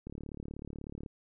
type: click train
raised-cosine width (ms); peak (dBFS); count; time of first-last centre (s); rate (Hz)
3; -29; 37; 0.07-1.062; 36.3
effects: none